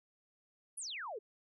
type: exponential sweep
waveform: sine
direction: down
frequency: 11080 to 385.9 Hz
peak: -40 dBFS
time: 0.77-1.19 s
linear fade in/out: 10 ms
effects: none